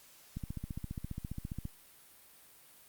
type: click train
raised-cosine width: 5 ms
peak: -26 dBFS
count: 20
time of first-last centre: 0.37-1.654 s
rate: 14.8 Hz
effects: white hiss -59 dBFS RMS until 2.88 s + Opus 48 kbps